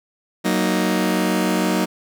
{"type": "chord", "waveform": "sawtooth", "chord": "D# minor", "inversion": "first", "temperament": "just", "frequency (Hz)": [186.68, 233.3, 311.1], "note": ["F#3", "A#3", "D#4"], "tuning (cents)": [16, 2, 0], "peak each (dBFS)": [-17, -19, -18], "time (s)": [0.44, 1.86], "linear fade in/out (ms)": 20, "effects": []}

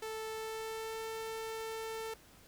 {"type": "tone with pitch glide", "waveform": "sawtooth", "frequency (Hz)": [440, 445.6], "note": ["A4", "A4"], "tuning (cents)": [0, 22], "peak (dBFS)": -35, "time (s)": [0.02, 2.14], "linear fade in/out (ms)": 5, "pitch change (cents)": 22, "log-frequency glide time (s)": [0.29, 1], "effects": ["pink hiss -60 dBFS RMS until 2.47 s"]}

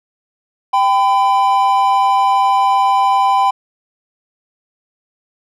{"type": "tone pair together", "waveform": "triangle", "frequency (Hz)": [785, 1007.6], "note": ["G5", "B5"], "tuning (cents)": [2, 34], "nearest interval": "major third", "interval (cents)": 432, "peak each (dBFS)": -11, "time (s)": [0.73, 3.51], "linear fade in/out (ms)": 10, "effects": []}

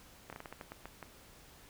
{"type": "slowing click train", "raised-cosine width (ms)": 0.5, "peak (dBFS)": -29, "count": 10, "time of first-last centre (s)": [0.3, 1.027], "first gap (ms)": 27, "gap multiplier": 1.26, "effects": ["pink hiss -58 dBFS RMS until 1.69 s"]}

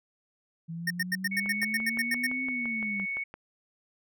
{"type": "exponential two-way sweep", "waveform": "sine", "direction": "up then down", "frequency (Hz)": [163.4, 262.5, 191], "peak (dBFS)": -34, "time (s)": [0.68, 3.06], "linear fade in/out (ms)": 20, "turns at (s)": 2.45}
{"type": "tone bursts", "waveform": "square", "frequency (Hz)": 1832, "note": "A#6", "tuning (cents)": -31, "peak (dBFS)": -26, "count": 12, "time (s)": [0.87, 2.269], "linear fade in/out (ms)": 5, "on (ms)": 35, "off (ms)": 89}
{"type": "tone", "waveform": "sine", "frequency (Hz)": 2217, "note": "C#7", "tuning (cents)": 0, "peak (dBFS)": -30, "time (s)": [1.31, 3.24], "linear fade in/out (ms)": 10}
{"type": "click train", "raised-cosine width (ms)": 0.5, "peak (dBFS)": -27, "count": 12, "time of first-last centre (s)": [1.46, 3.34], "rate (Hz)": 5.85}
{"effects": []}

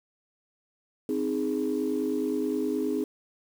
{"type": "chord", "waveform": "sine", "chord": "Ab major", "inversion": "first", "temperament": "equal", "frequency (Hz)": [261.6, 311.1, 415.3], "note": ["C4", "Eb4", "Ab4"], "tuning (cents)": [0, 0, 0], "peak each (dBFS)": -29, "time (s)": [1.09, 3.04], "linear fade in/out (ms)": 2, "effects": ["tanh soft clip ceiling -18 dBFS", "8-bit"]}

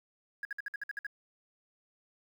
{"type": "tone bursts", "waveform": "sine", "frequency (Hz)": 1654, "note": "G#6", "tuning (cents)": -8, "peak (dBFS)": -33, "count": 9, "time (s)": [0.43, 1.067], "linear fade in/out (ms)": 2, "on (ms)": 21, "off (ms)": 56, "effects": ["tanh soft clip ceiling -31 dBFS", "10-bit"]}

